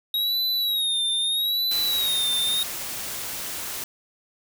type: tone with vibrato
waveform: square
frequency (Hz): 3790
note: A#7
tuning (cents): +28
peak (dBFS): -22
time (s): 0.14-2.63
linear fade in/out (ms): 2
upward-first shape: sine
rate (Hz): 0.79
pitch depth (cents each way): 93
type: noise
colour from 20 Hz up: white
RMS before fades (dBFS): -32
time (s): 1.71-3.84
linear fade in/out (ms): 2
effects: none